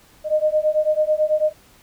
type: beating tone pair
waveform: sine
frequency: 610 / 619.1 Hz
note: D#5 / D#5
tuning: -34 / -9 cents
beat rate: 9.1 Hz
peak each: -19 dBFS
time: 0.24-1.53 s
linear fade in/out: 50 ms
effects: pink hiss -52 dBFS RMS until 1.82 s